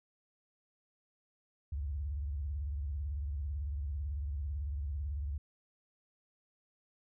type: tone with vibrato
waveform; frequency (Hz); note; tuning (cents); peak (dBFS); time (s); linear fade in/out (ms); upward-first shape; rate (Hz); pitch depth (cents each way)
sine; 71.3; C#2; +49; -34; 1.72-5.38; 5; sine; 18; 210
effects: none